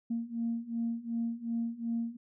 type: beating tone pair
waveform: sine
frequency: 230.3 / 233 Hz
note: A#3 / A#3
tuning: -21 / -1 cents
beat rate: 2.7 Hz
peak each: -35 / -33 dBFS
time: 0.1-2.17 s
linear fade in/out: 10 ms
effects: tanh soft clip ceiling -24 dBFS